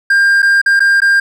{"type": "tone with dropouts", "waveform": "triangle", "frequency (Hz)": 1600, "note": "G6", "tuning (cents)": 35, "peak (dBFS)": -5, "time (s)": [0.1, 1.2], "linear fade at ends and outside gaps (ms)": 5, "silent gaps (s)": [[0.421, 0.427], [0.616, 0.66], [0.795, 0.803], [1.004, 1.018]], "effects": []}